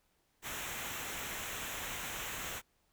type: noise with comb filter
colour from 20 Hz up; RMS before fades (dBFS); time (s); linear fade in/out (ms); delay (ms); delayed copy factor
pink; -41; 0.42-2.62; 50; 0.21; -0.65
effects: pink hiss -75 dBFS RMS until 2.92 s